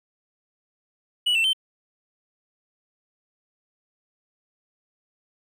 triangle tone with pitch steps, 2940 / 2685 / 3102 Hz, F#7 / E7 / G7, -12 / +31 / -19 cents, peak -17 dBFS, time 1.26-1.533 s, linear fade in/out 10 ms, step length 91 ms, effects none

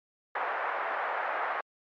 pink band-pass noise, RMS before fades -32 dBFS, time 0.35-1.61 s, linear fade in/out 5 ms, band 610 to 1800 Hz, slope 24 dB/octave, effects MP3 64 kbps

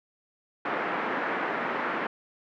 white band-pass noise, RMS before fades -30 dBFS, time 0.65-2.07 s, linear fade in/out 5 ms, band 200 to 1800 Hz, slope 24 dB/octave, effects none

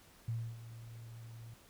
sine tone with ADSR envelope, 114.9 Hz, A#2, 25 cents flat, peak -33 dBFS, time 0.28-1.54 s, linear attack 5 ms, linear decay 280 ms, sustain -14 dB, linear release 4 ms, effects pink hiss -62 dBFS RMS until 1.69 s

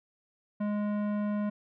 sine tone with tanh clipping, 207.7 Hz, G#3, in tune, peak -30 dBFS, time 0.6-1.5 s, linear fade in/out 10 ms, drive 15 dB, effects none

